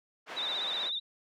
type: band-pass noise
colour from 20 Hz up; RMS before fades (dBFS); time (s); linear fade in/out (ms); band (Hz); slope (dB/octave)
pink; -42; 0.26-0.91; 50; 580 to 2900; 12
type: tone with vibrato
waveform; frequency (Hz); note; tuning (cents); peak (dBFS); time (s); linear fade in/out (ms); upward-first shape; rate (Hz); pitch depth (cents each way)
sine; 3735; A#7; +3; -31; 0.36-1; 20; sine; 16; 85
effects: none